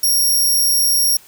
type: tone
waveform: 10% pulse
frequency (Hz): 5588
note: F8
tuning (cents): 0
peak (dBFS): -7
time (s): 0.03-1.17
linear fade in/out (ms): 5
effects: white hiss -46 dBFS RMS until 1.27 s